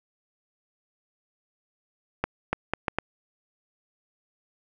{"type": "accelerating click train", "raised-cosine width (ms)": 0.5, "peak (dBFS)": -9, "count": 5, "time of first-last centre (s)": [2.24, 2.986], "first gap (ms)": 290, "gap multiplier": 0.71, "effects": []}